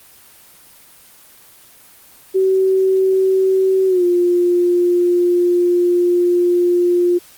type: tone with pitch glide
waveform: sine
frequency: 380.1 to 352.6 Hz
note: F#4 to F4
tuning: +47 to +17 cents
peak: -11 dBFS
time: 2.34-7.19 s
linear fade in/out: 20 ms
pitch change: -130 cents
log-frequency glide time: 3.87-4.04 s
effects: white hiss -45 dBFS RMS until 7.37 s + Opus 24 kbps